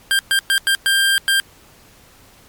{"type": "tone bursts at uneven times", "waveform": "25% pulse", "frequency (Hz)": 1589, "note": "G6", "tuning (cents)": 23, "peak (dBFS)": -9, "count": 6, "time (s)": [[0.11, 0.19], [0.31, 0.39], [0.5, 0.58], [0.67, 0.75], [0.86, 1.18], [1.28, 1.4]], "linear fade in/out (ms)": 0, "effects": ["pink hiss -48 dBFS RMS until 2.48 s", "MP3 96 kbps"]}